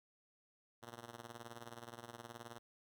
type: tone with tremolo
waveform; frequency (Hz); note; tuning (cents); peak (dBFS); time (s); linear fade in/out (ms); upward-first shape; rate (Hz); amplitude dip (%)
5% pulse; 118.1; A#2; +23; -35; 0.82-2.59; 20; triangle; 19; 90
effects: none